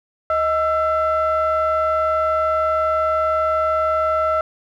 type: ring-modulated tone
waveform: triangle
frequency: 351.6 Hz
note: F4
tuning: 12 cents sharp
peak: -11 dBFS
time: 0.3-4.41 s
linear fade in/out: 2 ms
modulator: 982 Hz
effects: none